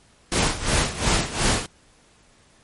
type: noise with tremolo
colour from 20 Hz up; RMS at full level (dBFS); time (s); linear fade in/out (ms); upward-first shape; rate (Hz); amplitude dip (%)
pink; -19; 0.32-1.66; 0; sine; 2.8; 80
effects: pink hiss -56 dBFS RMS until 2.63 s + MP3 48 kbps